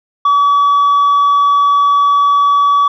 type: tone with tanh clipping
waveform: sine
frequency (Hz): 1141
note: C#6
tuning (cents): +50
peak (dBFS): -8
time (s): 0.25-2.88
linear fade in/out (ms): 5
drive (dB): 2
effects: none